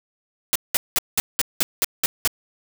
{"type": "noise bursts", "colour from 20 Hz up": "white", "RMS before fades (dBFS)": -19, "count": 9, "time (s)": [0.53, 2.275], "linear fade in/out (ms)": 0, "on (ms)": 25, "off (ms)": 190, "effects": []}